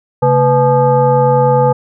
sine tone with frequency modulation, 498.1 Hz, B4, 15 cents sharp, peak -7 dBFS, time 0.22-1.73 s, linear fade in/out 10 ms, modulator 362 Hz, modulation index 1.2, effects none

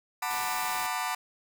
sawtooth chord, B minor seventh, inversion second, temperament just, 740.8 / 889 / 987.8 / 1185.3 Hz, F#5 / A5 / B5 / D6, +2 / +18 / 0 / +16 cents, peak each -31 dBFS, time 0.22-1.15 s, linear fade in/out 5 ms
white noise, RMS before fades -39 dBFS, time 0.3-0.87 s, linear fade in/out 10 ms
effects none

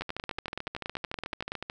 two click trains, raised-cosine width 0.3 ms, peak -17 / -19 dBFS, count 17 / 24, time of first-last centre 0.01-1.519 / 0.02-1.699 s, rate 10.6 / 13.7 Hz, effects none

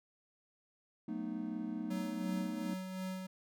triangle chord, B dominant seventh, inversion second, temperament just, 185.21 / 222.2 / 246.9 / 308.7 Hz, F#3 / A3 / B3 / D#4, +2 / +17 / 0 / -14 cents, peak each -44 / -39 / -42 / -40 dBFS, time 1.08-2.74 s, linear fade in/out 5 ms
square tone with tremolo, 187.2 Hz, F#3, 20 cents sharp, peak -38 dBFS, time 1.9-3.27 s, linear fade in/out 10 ms, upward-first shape sine, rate 2.8 Hz, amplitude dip 40%
effects none

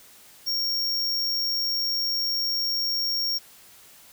square tone, 5540 Hz, F8, 15 cents flat, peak -24 dBFS, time 0.46-3.39 s, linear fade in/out 20 ms, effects white hiss -51 dBFS RMS until 4.12 s

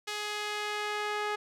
sawtooth tone with band-pass filter sweep, 418.7 Hz, G#4, 14 cents sharp, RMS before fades -34 dBFS, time 0.07-1.36 s, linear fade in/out 10 ms, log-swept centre 3800 to 1400 Hz, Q 0.71, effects none

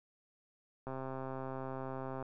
click train, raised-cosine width 1 ms, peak -28 dBFS, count 180, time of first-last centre 0.87-2.226 s, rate 132 Hz, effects none

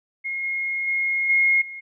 sine tone with level steps, 2151 Hz, C7, 47 cents sharp, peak -25 / -23 / -20 / -15 / -33 dBFS, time 0.24-1.81 s, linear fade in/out 20 ms, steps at 0.43 / 0.87 / 1.29 / 1.61 s, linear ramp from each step 10 ms, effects none

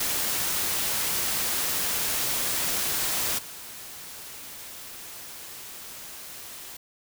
white noise with level steps, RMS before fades -27 / -41 dBFS, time 0-6.77 s, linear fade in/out 5 ms, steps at 3.38 s, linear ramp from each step 10 ms, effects none

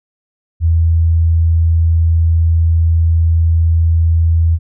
sine tone, 82.41 Hz, E2, in tune, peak -8 dBFS, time 0.6-4.59 s, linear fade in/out 50 ms, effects none

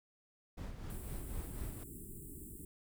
brown noise with tremolo, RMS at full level -42 dBFS, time 0.57-1.84 s, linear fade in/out 10 ms, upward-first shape sine, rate 4 Hz, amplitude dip 50%
pink band-stop noise, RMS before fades -49 dBFS, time 0.9-2.65 s, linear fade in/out 2 ms, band 420 to 7700 Hz, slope 96 dB/octave
effects none

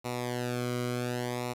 sawtooth tone with flanger, 122.8 Hz, B2, 9 cents flat, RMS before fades -33 dBFS, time 0.04-1.54 s, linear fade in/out 20 ms, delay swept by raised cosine 0.62 to 1.14 ms, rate 0.67 Hz, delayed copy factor -0.85, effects resampled to 32000 Hz + 9-bit

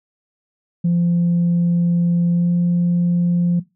sine tone with pitch glide, 172.6 to 174.3 Hz, F3 to F3, -20 to -3 cents, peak -12 dBFS, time 0.84-3.6 s, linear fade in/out 10 ms, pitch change +17 cents, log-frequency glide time 2.31-2.51 s, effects noise-tail reverb RT60 0.2 s tail -17 dB re dry + tanh soft clip ceiling -11 dBFS

